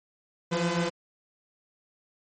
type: tone cluster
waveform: sawtooth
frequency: 167.9 / 174.9 / 506 Hz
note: E3 / F3 / B4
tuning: +32 / +3 / +42 cents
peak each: -27 / -24 / -26 dBFS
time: 0.51-0.9 s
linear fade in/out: 20 ms
effects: MP3 32 kbps